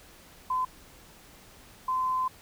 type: tone pair in turn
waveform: sine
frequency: 1021 / 1028.7 Hz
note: C6 / C6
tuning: -43 / -30 cents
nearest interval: unison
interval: 13 cents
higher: second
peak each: -25 dBFS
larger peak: neither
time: 0.5-0.65 / 1.88-2.28 s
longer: second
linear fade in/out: 5 ms
effects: pink hiss -53 dBFS RMS until 2.41 s